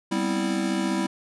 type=chord; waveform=square; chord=C major seventh; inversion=second; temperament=equal with one note detuned; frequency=196 / 246.9 / 261.6 / 327 Hz; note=G3 / B3 / C4 / E4; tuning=0 / 0 / 0 / -14 cents; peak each=-28 / -33 / -32 / -28 dBFS; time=0.11-1.07 s; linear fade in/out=10 ms; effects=resampled to 24000 Hz